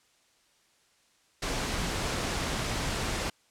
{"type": "noise", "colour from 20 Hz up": "pink", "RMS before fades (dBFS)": -31, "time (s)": [1.42, 3.3], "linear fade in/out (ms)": 5, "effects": ["white hiss -66 dBFS RMS until 3.5 s", "low-pass 8000 Hz 12 dB/octave"]}